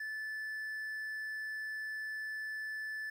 triangle tone with quantisation, 1745 Hz, A6, 15 cents flat, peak -36 dBFS, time 0-3.1 s, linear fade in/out 5 ms, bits 11, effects none

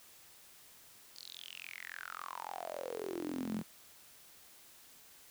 sawtooth tone with high-pass filter sweep, 43.64 Hz, F1, 1 cent flat, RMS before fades -43 dBFS, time 1.15-3.63 s, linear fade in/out 20 ms, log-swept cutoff 4700 to 190 Hz, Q 9, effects white hiss -59 dBFS RMS until 5.3 s

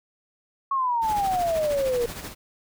sine exponential sweep, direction down, 1108.7 to 466.2 Hz, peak -21 dBFS, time 0.71-2.06 s, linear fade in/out 5 ms
pink noise with tremolo, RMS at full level -34 dBFS, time 1.01-2.35 s, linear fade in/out 50 ms, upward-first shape sine, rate 13 Hz, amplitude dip 55%
effects none

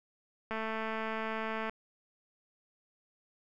click train, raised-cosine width 0.5 ms, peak -22 dBFS, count 263, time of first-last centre 0.51-1.696 s, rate 221 Hz, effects none

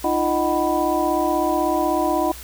sine tone cluster, 306.3 / 342.5 / 619 / 747 / 988 Hz, D#4 / F4 / D#5 / F#5 / B5, -27 / -34 / -9 / +16 / 0 cents, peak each -24 dBFS, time 0.04-2.32 s, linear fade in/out 5 ms, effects added 60 Hz sine -39 dBFS peak until 2.43 s + white hiss -39 dBFS RMS until 2.43 s

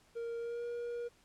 triangle tone with pitch glide, 465.8 to 476.1 Hz, A#4 to A#4, -1 to +37 cents, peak -35 dBFS, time 0.15-1.09 s, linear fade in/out 20 ms, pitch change +38 cents, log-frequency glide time 0.38-0.65 s, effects pink hiss -67 dBFS RMS until 1.24 s + low-pass 10000 Hz 12 dB/octave

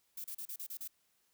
violet noise bursts, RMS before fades -43 dBFS, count 7, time 0.17-0.878 s, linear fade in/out 5 ms, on 72 ms, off 34 ms, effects white hiss -75 dBFS RMS until 1.33 s

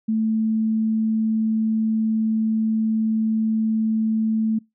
sine tone, 220.3 Hz, A3, 2 cents sharp, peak -18 dBFS, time 0.08-4.59 s, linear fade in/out 10 ms, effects noise-tail reverb RT60 0.2 s tail -25 dB re dry

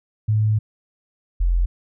sine tone pair in turn, 107.6 / 43.43 Hz, A2 / F1, -38 / -9 cents, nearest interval octave + major third, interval 1571 cents, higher first, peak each -15 dBFS, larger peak neither, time 0.28-0.59 / 1.4-1.66 s, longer first, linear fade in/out 10 ms, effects none

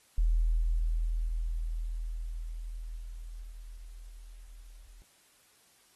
sine tone with level ramp, 40.64 Hz, E1, 24 cents flat, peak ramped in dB -22 to -49 dBFS, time 0.18-5.02 s, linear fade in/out 0 ms, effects white hiss -64 dBFS RMS until 5.95 s + AAC 32 kbps

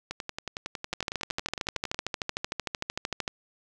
two click trains, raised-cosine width 0.2 ms, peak -16 / -12 dBFS, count 21 / 32, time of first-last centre 0.11-1.945 / 0.93-3.278 s, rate 10.9 / 13.2 Hz, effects none

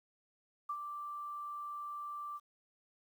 sine tone with ADSR envelope, 1174.7 Hz, D6, in tune, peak -34 dBFS, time 0.69-2.4 s, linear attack 8 ms, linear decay 61 ms, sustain -6 dB, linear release 40 ms, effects 11-bit

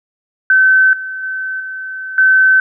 sine tone with level steps, 1532 Hz, G6, 40 cents flat, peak -6 / -21 / -18 / -22 / -6 dBFS, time 0.5-2.6 s, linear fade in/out 2 ms, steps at 0.93 / 1.23 / 1.6 / 2.18 s, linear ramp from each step 2 ms, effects none

